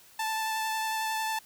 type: tone with vibrato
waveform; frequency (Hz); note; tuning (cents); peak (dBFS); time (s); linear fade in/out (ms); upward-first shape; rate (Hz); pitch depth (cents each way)
sawtooth; 880; A5; 0; -25; 0.19-1.39; 5; sine; 11; 12
effects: white hiss -56 dBFS RMS until 1.45 s